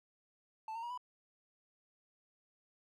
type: tone with pitch steps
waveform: triangle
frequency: 880 / 915.8 / 953 / 991.8 Hz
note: A5 / A#5 / A#5 / B5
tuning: 0 / -31 / +38 / +7 cents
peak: -38 dBFS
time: 0.68-0.976 s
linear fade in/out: 2 ms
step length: 74 ms
effects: none